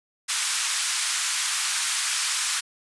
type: band-pass noise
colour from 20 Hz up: white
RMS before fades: -26 dBFS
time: 0.28-2.61 s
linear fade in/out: 20 ms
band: 1100 to 10000 Hz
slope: 24 dB/octave
effects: resampled to 24000 Hz